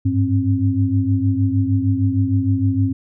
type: tone cluster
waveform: sine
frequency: 98.3 / 104.8 / 267 Hz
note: G2 / G#2 / C4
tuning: +5 / +16 / +35 cents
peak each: -19 dBFS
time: 0.05-2.93 s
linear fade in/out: 10 ms
effects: none